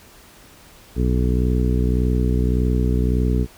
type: harmonic tone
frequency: 61.74 Hz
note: B1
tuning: in tune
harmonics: 1 / 2 / 3 / 4 / 5 / 6 / 7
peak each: -18 / -23 / -25 / -26 / -30 / -32 / -29 dBFS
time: 0.95-3.47 s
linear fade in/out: 50 ms
effects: pink hiss -47 dBFS RMS until 3.57 s